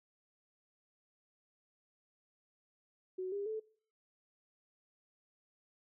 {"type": "tone with pitch steps", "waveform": "sine", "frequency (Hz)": [371.5, 402.8, 436.7], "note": ["F#4", "G4", "A4"], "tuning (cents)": [7, 47, -13], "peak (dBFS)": -36, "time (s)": [3.18, 3.6], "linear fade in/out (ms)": 10, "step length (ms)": 140, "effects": ["noise-tail reverb RT60 0.5 s tail -22 dB re dry"]}